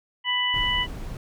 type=harmonic tone; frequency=990 Hz; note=B5; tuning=4 cents sharp; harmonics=1 / 2 / 3; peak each=-29 / -26 / -24 dBFS; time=0.24-0.87 s; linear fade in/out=50 ms
type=noise; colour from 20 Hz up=brown; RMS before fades=-33 dBFS; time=0.54-1.17 s; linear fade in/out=2 ms
effects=none